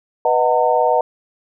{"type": "chord", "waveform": "sine", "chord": "B major seventh", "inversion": "none", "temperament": "equal with one note detuned", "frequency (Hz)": [493.9, 622.3, 740, 908.4], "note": ["B4", "D#5", "F#5", "A#5"], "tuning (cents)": [0, 0, 0, -45], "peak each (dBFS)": -18, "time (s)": [0.25, 1.01], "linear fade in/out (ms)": 2, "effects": []}